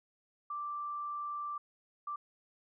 sine tone bursts at uneven times, 1174.7 Hz, D6, in tune, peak -36 dBFS, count 2, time 0.5-1.58 / 2.07-2.16 s, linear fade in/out 5 ms, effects none

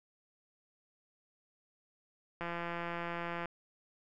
click train, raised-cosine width 0.5 ms, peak -24 dBFS, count 180, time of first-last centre 2.41-3.457 s, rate 171 Hz, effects none

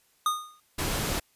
square tone with exponential decay, 1230 Hz, D#6, 20 cents flat, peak -21 dBFS, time 0.26-0.6 s, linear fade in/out 2 ms, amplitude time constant 73 ms
pink noise, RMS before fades -29 dBFS, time 0.78-1.2 s, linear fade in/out 10 ms
effects white hiss -66 dBFS RMS until 1.35 s + resampled to 32000 Hz

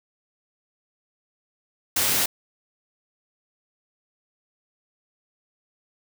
white noise, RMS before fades -22 dBFS, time 1.96-2.26 s, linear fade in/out 5 ms, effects none

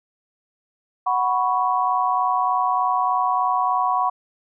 sine chord, F# suspended fourth, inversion none, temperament just, 740 / 986.7 / 1110 Hz, F#5 / B5 / C#6, 0 / -2 / +2 cents, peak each -22 dBFS, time 1.06-4.1 s, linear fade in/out 10 ms, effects none

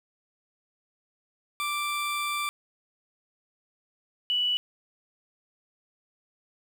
20% pulse / sine tone pair in turn, 1174.7 / 2955 Hz, D6 / F#7, 0 / -3 cents, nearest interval octave + major third, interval 1597 cents, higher second, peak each -23 dBFS, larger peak neither, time 1.6-2.49 / 4.3-4.57 s, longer first, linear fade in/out 0 ms, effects 9-bit

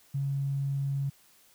triangle tone with tanh clipping, 138.59 Hz, C#3, in tune, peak -27 dBFS, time 0.14-1.1 s, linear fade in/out 10 ms, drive 3 dB, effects white hiss -61 dBFS RMS until 1.54 s

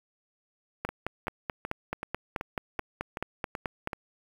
two click trains, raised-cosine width 0.5 ms, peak -15 / -19 dBFS, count 15 / 9, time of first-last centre 0.85-3.874 / 0.89-3.932 s, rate 4.63 / 2.63 Hz, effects 7-bit

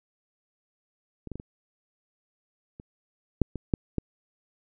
clicks, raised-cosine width 3 ms, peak -25 / -22 / -23 / -27 / -29 / -7 / -20 / -9 / -13 dBFS, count 9, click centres 1.273 / 1.317 / 1.356 / 1.399 / 2.799 / 3.417 / 3.557 / 3.738 / 3.983 s, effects none

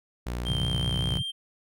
sawtooth tone with pitch glide, 60 to 61.33 Hz, B1 to B1, -49 to -11 cents, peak -26 dBFS, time 0.26-1.19 s, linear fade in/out 10 ms, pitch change +38 cents, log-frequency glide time 0.39-0.7 s
triangle tone with vibrato, 3161 Hz, G7, 14 cents sharp, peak -29 dBFS, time 0.45-1.32 s, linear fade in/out 20 ms, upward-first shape sine, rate 5.3 Hz, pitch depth 13 cents each way
sine chord, Gb major seventh, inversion none, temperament equal with one note detuned, 92.5 / 114.14 / 138.59 / 174.61 Hz, Gb2 / Bb2 / Db3 / F3, 0 / -36 / 0 / 0 cents, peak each -34 / -34 / -31 / -35 dBFS, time 0.47-1.23 s, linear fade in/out 20 ms
effects none

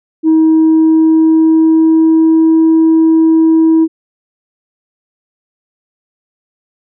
sine tone with pitch glide, 318.4 to 322.8 Hz, D#4 to E4, +40 to -36 cents, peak -3 dBFS, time 0.23-3.88 s, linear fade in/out 50 ms, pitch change +24 cents, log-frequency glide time 0.45-2.62 s, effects tanh soft clip ceiling -3 dBFS

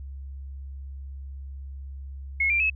sine tone with pitch steps, 2174 / 2371 / 2585 Hz, C#7 / D7 / E7, -34 / +16 / -34 cents, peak -20 dBFS, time 2.4-2.7 s, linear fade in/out 5 ms, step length 100 ms, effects added 68 Hz sine -35 dBFS peak until 2.75 s

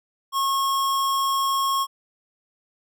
square tone, 1089 Hz, C#6, 31 cents flat, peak -21 dBFS, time 0.32-1.87 s, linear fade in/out 50 ms, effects none

